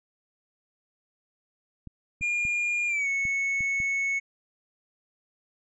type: clicks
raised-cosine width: 5 ms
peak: -28 dBFS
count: 6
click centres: 1.873 / 2.211 / 2.452 / 3.253 / 3.607 / 3.802 s
type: tone with pitch glide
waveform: triangle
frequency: 2418 to 2205 Hz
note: D7 to C#7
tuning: +50 to -10 cents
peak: -23 dBFS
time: 2.21-4.2 s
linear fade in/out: 20 ms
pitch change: -160 cents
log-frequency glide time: 2.87-3.08 s
effects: resampled to 22050 Hz